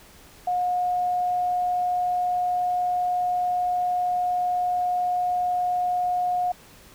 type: tone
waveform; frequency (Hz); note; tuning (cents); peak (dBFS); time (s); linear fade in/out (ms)
sine; 720; F#5; -47; -21; 0.47-6.52; 5
effects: pink hiss -50 dBFS RMS until 6.94 s